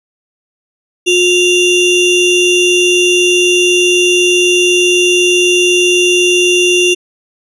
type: ring-modulated tone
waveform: square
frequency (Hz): 1568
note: G6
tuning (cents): 0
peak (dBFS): -5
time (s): 1.06-6.95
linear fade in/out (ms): 20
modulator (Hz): 1210
effects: resampled to 22050 Hz